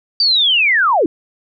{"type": "linear sweep", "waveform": "sine", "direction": "down", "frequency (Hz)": [4699, 277.2], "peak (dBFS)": -10, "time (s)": [0.2, 1.06], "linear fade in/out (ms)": 2, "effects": []}